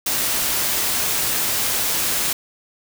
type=noise; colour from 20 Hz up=white; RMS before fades=-21 dBFS; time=0.06-2.33 s; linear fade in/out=5 ms; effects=none